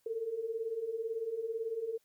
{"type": "beating tone pair", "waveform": "sine", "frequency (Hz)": [437.5, 455.5], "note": ["A4", "A#4"], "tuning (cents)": [-10, -40], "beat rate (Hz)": 18, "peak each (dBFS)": [-40, -35], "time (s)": [0.06, 1.98], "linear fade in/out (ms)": 5, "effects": ["white hiss -74 dBFS RMS until 2.04 s"]}